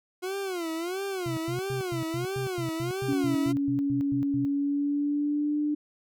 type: tone with vibrato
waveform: 40% pulse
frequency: 357.2 Hz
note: F4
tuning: 39 cents sharp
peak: -29 dBFS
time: 0.22-3.53 s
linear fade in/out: 20 ms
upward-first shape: sine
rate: 1.5 Hz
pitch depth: 180 cents each way
type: tone bursts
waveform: sine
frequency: 129.5 Hz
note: C3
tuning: 17 cents flat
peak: -31 dBFS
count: 15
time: 1.26-4.45 s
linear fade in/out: 0 ms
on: 110 ms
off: 110 ms
type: tone with pitch glide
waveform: sine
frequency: 281.1 to 297.3 Hz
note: C#4 to D4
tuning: +24 to +21 cents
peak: -24 dBFS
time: 3.08-5.75 s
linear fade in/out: 10 ms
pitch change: +97 cents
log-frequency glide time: 4.46-5.59 s
effects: none